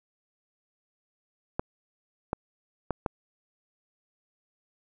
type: clicks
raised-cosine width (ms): 1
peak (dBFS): -13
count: 4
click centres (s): 1.595 / 2.331 / 2.907 / 3.062
effects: none